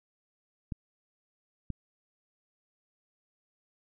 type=clicks; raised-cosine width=5 ms; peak=-22 dBFS; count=2; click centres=0.722 / 1.703 s; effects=none